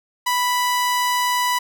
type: tone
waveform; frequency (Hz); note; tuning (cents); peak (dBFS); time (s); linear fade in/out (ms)
sawtooth; 987.8; B5; 0; -14; 0.26-1.59; 10
effects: none